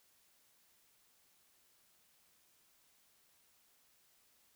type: silence
effects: white hiss -71 dBFS RMS until 4.55 s